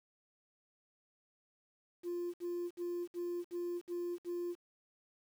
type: tone bursts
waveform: sine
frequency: 349.2 Hz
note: F4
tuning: in tune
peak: -34 dBFS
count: 7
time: 2.03-4.554 s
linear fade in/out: 50 ms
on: 310 ms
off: 59 ms
effects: tanh soft clip ceiling -34 dBFS + 10-bit